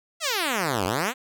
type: exponential two-way sweep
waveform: 5% pulse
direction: down then up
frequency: 694 to 87.2 to 274.3 Hz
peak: -12 dBFS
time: 0.2-1.14 s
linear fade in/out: 50 ms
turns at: 0.85 s
effects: none